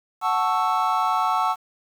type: chord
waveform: triangle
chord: F# minor seventh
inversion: none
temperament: equal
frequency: 740 / 880 / 1108.7 / 1318.5 Hz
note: F#5 / A5 / C#6 / E6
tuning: 0 / 0 / 0 / 0 cents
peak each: -23 dBFS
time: 0.21-1.56 s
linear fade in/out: 50 ms
effects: 8-bit